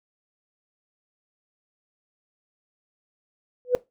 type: tone with exponential growth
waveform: sine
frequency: 496 Hz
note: B4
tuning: 7 cents sharp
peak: -11 dBFS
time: 3.65-3.75 s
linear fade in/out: 0 ms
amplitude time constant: 21 ms
effects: noise-tail reverb RT60 0.2 s tail -19 dB re dry + tanh soft clip ceiling -7 dBFS